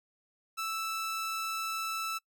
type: tone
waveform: sawtooth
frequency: 1319 Hz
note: E6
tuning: 1 cent sharp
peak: -29 dBFS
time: 0.57-2.19 s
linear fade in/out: 20 ms
effects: noise-tail reverb RT60 0.1 s tail -24 dB re dry